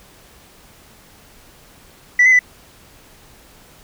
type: tone with pitch steps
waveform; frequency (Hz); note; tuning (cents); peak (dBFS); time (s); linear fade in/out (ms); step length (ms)
sine; 1969 / 2041 / 1989; B6 / C7 / B6; -6 / -44 / +12; -6; 2.19-2.391; 5; 67
effects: tanh soft clip ceiling -6 dBFS + pink hiss -47 dBFS RMS until 3.83 s